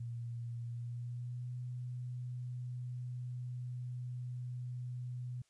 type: tone with pitch glide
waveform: sine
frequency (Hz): 118.1 to 123.9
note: A#2 to B2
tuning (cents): +23 to +6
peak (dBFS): -39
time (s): 0-5.42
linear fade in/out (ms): 5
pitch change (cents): +83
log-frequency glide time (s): 0.65-1.54
effects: white hiss -75 dBFS RMS until 5.49 s + resampled to 22050 Hz